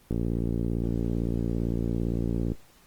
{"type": "click train", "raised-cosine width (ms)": 3, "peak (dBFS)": -15, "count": 140, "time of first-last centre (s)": [0.11, 2.519], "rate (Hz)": 57.7, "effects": ["pink hiss -58 dBFS RMS until 2.86 s", "Opus 24 kbps"]}